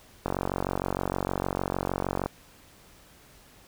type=click train; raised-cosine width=1 ms; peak=-13 dBFS; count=94; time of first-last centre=0.26-2.26 s; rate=46.5 Hz; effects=pink hiss -55 dBFS RMS until 3.67 s